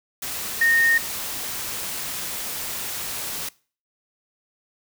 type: tone in noise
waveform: sine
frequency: 1844 Hz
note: A#6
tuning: 19 cents flat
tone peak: -15 dBFS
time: 0.61-0.98 s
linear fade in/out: 5 ms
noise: white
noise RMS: -30 dBFS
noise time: 0.22-3.49 s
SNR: +12 dB
effects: noise-tail reverb RT60 0.4 s tail -22 dB re dry